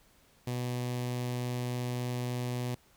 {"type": "tone with notch filter", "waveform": "sawtooth", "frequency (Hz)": 123.47, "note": "B2", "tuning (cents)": 0, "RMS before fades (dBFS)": -34, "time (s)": [0.47, 2.75], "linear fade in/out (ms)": 5, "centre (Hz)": 1400, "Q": 1.9, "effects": ["pink hiss -64 dBFS RMS until 2.96 s"]}